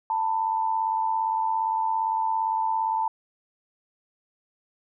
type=tone pair together; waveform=sine; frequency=890.3 / 987.8 Hz; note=A5 / B5; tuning=+20 / 0 cents; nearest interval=major second; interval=180 cents; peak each=-23 / -30 dBFS; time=0.1-3.08 s; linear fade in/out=2 ms; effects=none